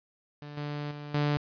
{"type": "tone with level steps", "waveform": "sawtooth", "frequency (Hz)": 146.83, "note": "D3", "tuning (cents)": 0, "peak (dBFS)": [-37, -29, -35, -21], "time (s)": [0.42, 1.37], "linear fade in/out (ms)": 0, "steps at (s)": [0.57, 0.91, 1.14], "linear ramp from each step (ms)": 5, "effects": ["resampled to 11025 Hz", "10-bit"]}